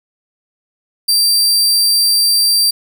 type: tone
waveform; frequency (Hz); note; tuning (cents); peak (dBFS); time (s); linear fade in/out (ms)
sawtooth; 4699; D8; 0; -7; 1.08-2.71; 10
effects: none